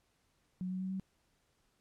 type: tone with pitch steps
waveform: sine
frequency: 183.6 / 185.84 / 188.11 / 190.4 Hz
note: F#3 / F#3 / F#3 / F#3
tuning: -13 / +8 / +29 / +50 cents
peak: -35 dBFS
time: 0.61-0.998 s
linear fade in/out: 0 ms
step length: 97 ms
effects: pink hiss -75 dBFS RMS until 1.8 s + low-pass 11000 Hz 12 dB/octave